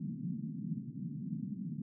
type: band-pass noise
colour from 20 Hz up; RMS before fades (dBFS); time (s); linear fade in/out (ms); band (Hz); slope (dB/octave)
white; -40; 0-1.82; 5; 140 to 240; 48
effects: none